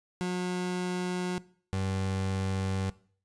30% pulse tone pair in turn, 180.6 / 95.67 Hz, F#3 / G2, -42 / -42 cents, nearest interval major seventh, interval 1100 cents, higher first, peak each -26 dBFS, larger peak neither, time 0.21-1.38 / 1.73-2.9 s, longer neither, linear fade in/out 0 ms, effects noise-tail reverb RT60 0.5 s tail -20 dB re dry + resampled to 22050 Hz

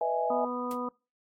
sine chord, E major seventh, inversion second, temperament equal with one note detuned, 493.9 / 614.8 / 659.3 / 830.6 Hz, B4 / D#5 / E5 / G#5, 0 / -21 / 0 / 0 cents, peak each -32 / -35 / -30 / -30 dBFS, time 0.01-0.45 s, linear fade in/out 2 ms
harmonic tone, 246.9 Hz, B3, in tune, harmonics 1 / 2 / 3 / 4 / 5, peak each -35 / -36 / -45 / -38 / -37 dBFS, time 0.3-0.89 s, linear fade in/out 5 ms
white noise with exponential decay, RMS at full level -40 dBFS, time 0.71-0.79 s, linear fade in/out 1 ms, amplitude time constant 16 ms
effects noise-tail reverb RT60 0.3 s tail -25 dB re dry + AAC 48 kbps

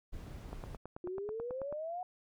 brown noise, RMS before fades -45 dBFS, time 0.12-0.77 s, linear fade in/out 20 ms
click train, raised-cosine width 1 ms, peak -30 dBFS, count 12, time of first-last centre 0.53-1.726 s, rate 9.2 Hz
sine exponential sweep, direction up, 350 to 740 Hz, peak -37 dBFS, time 1.04-2.03 s, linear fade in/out 2 ms
effects none

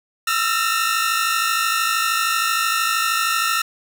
sawtooth tone cluster, 1306 / 1359 / 1824 / 2828 Hz, E6 / F6 / A#6 / F7, -17 / -48 / -38 / +21 cents, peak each -19 / -18 / -21 / -26 dBFS, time 0.27-3.62 s, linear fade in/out 5 ms, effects none

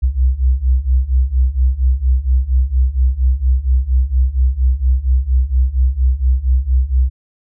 sine beating tone pair, 61.74 / 66.04 Hz, B1 / C2, 0 / +17 cents, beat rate 4.3 Hz, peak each -15 / -13 dBFS, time 0.02-7.1 s, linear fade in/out 20 ms, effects none

